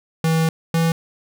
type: tone pair in turn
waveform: square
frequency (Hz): 161.8 / 164.82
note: E3 / E3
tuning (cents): -32 / 0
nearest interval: unison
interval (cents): 32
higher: second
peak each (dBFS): -16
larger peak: neither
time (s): 0.24-0.49 / 0.74-0.92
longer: first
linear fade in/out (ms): 2
effects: none